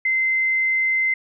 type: tone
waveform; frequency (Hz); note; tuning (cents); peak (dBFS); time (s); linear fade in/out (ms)
sine; 2070; C7; -19; -17; 0.05-1.14; 5
effects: none